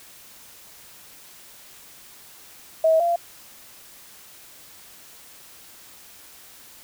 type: tone pair in turn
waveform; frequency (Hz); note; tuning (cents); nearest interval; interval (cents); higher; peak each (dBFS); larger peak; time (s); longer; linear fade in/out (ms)
sine; 643 / 687.1; E5 / F5; -43 / -28; minor second; 115; second; -14 / -18; first; 2.84-3 / 3-3.16; neither; 5
effects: white hiss -47 dBFS RMS until 6.83 s